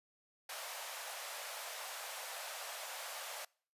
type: high-pass noise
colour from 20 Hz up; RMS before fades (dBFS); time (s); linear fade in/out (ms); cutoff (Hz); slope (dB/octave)
pink; -45; 0.49-3.45; 5; 550; 48
effects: noise-tail reverb RT60 0.5 s tail -26 dB re dry + resampled to 32000 Hz